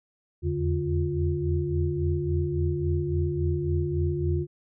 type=tone cluster; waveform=sine; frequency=82.9 / 86.5 / 145.4 / 352 Hz; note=E2 / F2 / D3 / F4; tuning=+10 / -16 / -17 / +14 cents; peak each=-29 dBFS; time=0.42-4.47 s; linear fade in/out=50 ms; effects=none